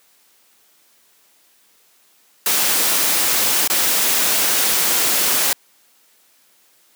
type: noise with dropouts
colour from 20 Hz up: white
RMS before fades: -17 dBFS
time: 2.46-5.53 s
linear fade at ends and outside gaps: 2 ms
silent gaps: 3.676-3.699 s
effects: white hiss -56 dBFS RMS until 6.95 s + high-pass 200 Hz 12 dB/octave